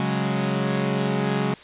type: chord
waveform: sawtooth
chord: C# suspended fourth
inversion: none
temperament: equal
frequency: 138.59 / 185 / 207.7 Hz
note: C#3 / F#3 / G#3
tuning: 0 / 0 / 0 cents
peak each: -22 dBFS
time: 0-1.54 s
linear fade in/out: 2 ms
effects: white hiss -45 dBFS RMS until 1.63 s + resampled to 8000 Hz